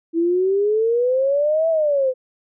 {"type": "exponential two-way sweep", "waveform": "sine", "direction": "up then down", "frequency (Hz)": [326, 661, 505], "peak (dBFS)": -15, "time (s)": [0.13, 2.14], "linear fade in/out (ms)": 50, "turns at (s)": 1.69, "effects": []}